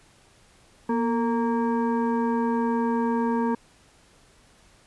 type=tone with frequency modulation; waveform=sine; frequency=237.2 Hz; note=A#3; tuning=30 cents sharp; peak=-21 dBFS; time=0.89-3.55 s; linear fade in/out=5 ms; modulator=692 Hz; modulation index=1; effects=pink hiss -57 dBFS RMS until 4.86 s + resampled to 24000 Hz